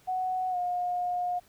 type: tone with pitch glide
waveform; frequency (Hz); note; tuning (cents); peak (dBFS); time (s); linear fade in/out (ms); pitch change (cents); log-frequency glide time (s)
sine; 742 to 715.1; F#5 to F5; +5 to +41; -27; 0.07-1.4; 20; -64; 0.5-0.57
effects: pink hiss -61 dBFS RMS until 1.48 s